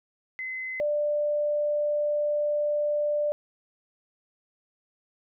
sine tone pair in turn, 2045 / 591.7 Hz, C7 / D5, -40 / +13 cents, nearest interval octave + major sixth, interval 2147 cents, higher first, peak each -31 / -23 dBFS, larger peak second, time 0.39-0.8 / 0.8-3.32 s, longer second, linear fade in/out 0 ms, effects none

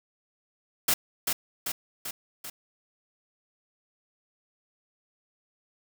white noise with echo, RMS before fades -23 dBFS, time 0.88-0.94 s, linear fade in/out 5 ms, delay 390 ms, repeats 4, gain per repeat -4 dB, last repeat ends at 2.5 s, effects none

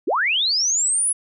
sine linear sweep, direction up, 240 to 10400 Hz, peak -17 dBFS, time 0.07-1.13 s, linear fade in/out 10 ms, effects none

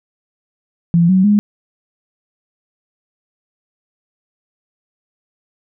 sine tone with pitch steps, 170.1 / 187.65 / 207 Hz, F3 / F#3 / G#3, -45 / +25 / -5 cents, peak -8 dBFS, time 0.94-1.39 s, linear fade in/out 0 ms, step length 150 ms, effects none

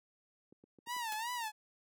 clicks, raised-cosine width 3 ms, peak -40 dBFS, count 5, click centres 0.525 / 0.639 / 0.787 / 0.872 / 0.965 s
sawtooth tone with vibrato, 919 Hz, A#5, 25 cents flat, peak -33 dBFS, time 0.86-1.52 s, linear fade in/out 50 ms, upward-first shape sine, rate 2.7 Hz, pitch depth 130 cents each way
white noise with exponential decay, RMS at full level -41 dBFS, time 1.12-1.2 s, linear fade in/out 1 ms, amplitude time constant 16 ms
effects high-pass 300 Hz 12 dB/octave

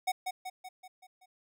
square tone with echo, 743 Hz, F#5, 7 cents sharp, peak -28 dBFS, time 0.07-0.12 s, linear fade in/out 10 ms, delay 190 ms, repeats 6, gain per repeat -5 dB, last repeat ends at 1.26 s, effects none

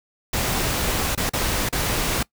pink noise with dropouts, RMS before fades -23 dBFS, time 0.33-2.23 s, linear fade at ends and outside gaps 5 ms, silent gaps 1.151-1.175 / 1.295-1.334 / 1.69-1.726 s, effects noise-tail reverb RT60 0.1 s tail -22 dB re dry

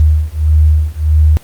sine beating tone pair, 76.1 / 77.7 Hz, D#2 / D#2, -38 / -2 cents, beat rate 1.6 Hz, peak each -10 dBFS, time 0-1.37 s, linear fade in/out 0 ms, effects pink hiss -41 dBFS RMS until 1.43 s + Opus 24 kbps

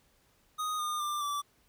square tone with pitch steps, 1244.5 / 1216.1 / 1188.3 / 1161.2 Hz, D#6 / D#6 / D6 / D6, 0 / -40 / +20 / -20 cents, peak -32 dBFS, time 0.58-1.42 s, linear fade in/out 20 ms, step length 210 ms, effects pink hiss -68 dBFS RMS until 1.68 s

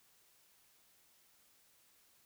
silence, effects white hiss -69 dBFS RMS until 2.25 s

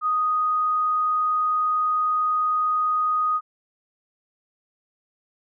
sine tone, 1244.5 Hz, D#6, in tune, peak -19 dBFS, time 0.01-3.41 s, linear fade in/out 50 ms, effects none

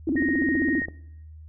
sine tone with vibrato, 293.7 Hz, D4, in tune, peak -21 dBFS, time 0.07-0.8 s, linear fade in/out 5 ms, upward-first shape square, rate 19 Hz, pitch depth 180 cents each way
click train, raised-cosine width 2 ms, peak -22 dBFS, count 13, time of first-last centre 0.09-0.885 s, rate 15.1 Hz
sine tone, 1864.7 Hz, A#6, in tune, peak -26 dBFS, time 0.16-0.86 s, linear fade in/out 10 ms
effects noise-tail reverb RT60 0.8 s tail -21 dB re dry + added 78 Hz sine -41 dBFS peak until 1.48 s

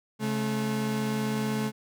35% pulse tone pair together, 135.7 / 215.6 Hz, C#3 / A3, -36 / -35 cents, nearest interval minor sixth, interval 801 cents, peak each -31 / -26 dBFS, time 0.19-1.72 s, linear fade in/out 50 ms, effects none

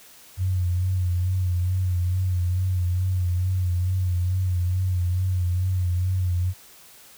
sine tone with vibrato, 90.9 Hz, F#2, 30 cents flat, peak -20 dBFS, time 0.37-6.54 s, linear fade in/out 50 ms, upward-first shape sine, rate 2.3 Hz, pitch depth 50 cents each way, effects white hiss -49 dBFS RMS until 7.17 s

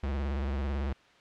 square tone with vibrato, 69.3 Hz, C#2, in tune, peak -30 dBFS, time 0.03-0.93 s, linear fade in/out 5 ms, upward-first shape square, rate 18 Hz, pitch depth 84 cents each way, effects white hiss -59 dBFS RMS until 1.2 s + low-pass 3000 Hz 12 dB/octave

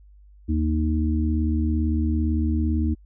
harmonic tone, 77.78 Hz, D#2, in tune, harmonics 1 / 3 / 4, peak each -21 / -26 / -27 dBFS, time 0.48-2.95 s, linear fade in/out 20 ms, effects added 50 Hz sine -47 dBFS peak until 3.05 s

